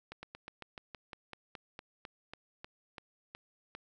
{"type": "slowing click train", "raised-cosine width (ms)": 0.3, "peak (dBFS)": -28, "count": 17, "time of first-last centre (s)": [0.12, 3.75], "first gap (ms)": 110, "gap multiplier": 1.09, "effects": []}